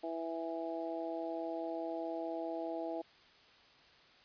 harmonic tone, 164.81 Hz, E3, in tune, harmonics 2 / 3 / 4 / 5, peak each -41 / -45 / -40 / -46 dBFS, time 0.03-3.02 s, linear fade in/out 10 ms, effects white hiss -62 dBFS RMS until 4.24 s + resampled to 11025 Hz

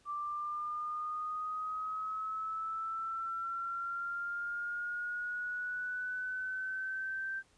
sine linear sweep, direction up, 1172 to 1568 Hz, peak -35 dBFS, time 0.05-7.43 s, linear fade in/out 50 ms, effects pink hiss -68 dBFS RMS until 7.57 s + resampled to 22050 Hz

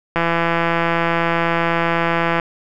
click train, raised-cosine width 0.5 ms, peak -3 dBFS, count 377, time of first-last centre 0.16-2.398 s, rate 168 Hz, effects none

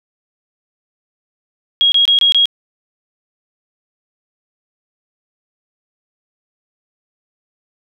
sine tone bursts, 3288 Hz, G#7, 18 cents flat, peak -8 dBFS, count 5, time 1.81-2.456 s, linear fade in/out 0 ms, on 110 ms, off 24 ms, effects none

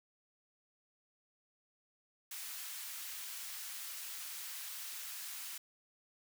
white high-pass noise, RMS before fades -45 dBFS, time 2.31-5.58 s, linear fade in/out 5 ms, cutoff 1300 Hz, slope 12 dB/octave, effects none

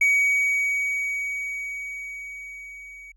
triangle tone with level ramp, 2259 Hz, C#7, 32 cents sharp, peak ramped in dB -14 to -39 dBFS, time 0.01-3.12 s, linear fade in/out 5 ms, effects added 41 Hz sine -54 dBFS peak until 3.16 s

